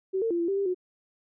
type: tone with pitch steps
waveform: sine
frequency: 380.7 / 453.8 / 343.5 / 339.2 / 392.4 / 397 / 364.3 Hz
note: F#4 / A#4 / F4 / E4 / G4 / G4 / F#4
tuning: +49 / -47 / -29 / +50 / +2 / +22 / -27 cents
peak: -24 dBFS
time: 0.13-0.746 s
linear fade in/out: 20 ms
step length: 88 ms
effects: none